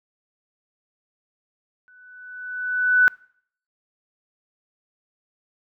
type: tone with exponential growth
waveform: sine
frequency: 1493 Hz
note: F#6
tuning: 15 cents sharp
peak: -10 dBFS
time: 1.88-3.08 s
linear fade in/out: 0 ms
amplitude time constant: 260 ms
effects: noise-tail reverb RT60 0.6 s tail -25 dB re dry